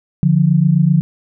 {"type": "tone pair together", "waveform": "sine", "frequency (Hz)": [146.83, 174.61], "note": ["D3", "F3"], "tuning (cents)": [0, 0], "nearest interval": "minor third", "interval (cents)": 300, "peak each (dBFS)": -12, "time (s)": [0.23, 1.01], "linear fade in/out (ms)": 0, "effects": []}